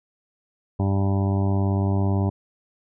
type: harmonic tone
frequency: 98 Hz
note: G2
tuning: in tune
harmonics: 1 / 2 / 3 / 4 / 6 / 7 / 8 / 9 / 10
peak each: -20 / -26 / -30 / -32 / -36 / -37 / -38 / -39 / -40 dBFS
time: 0.79-2.3 s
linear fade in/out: 10 ms
effects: none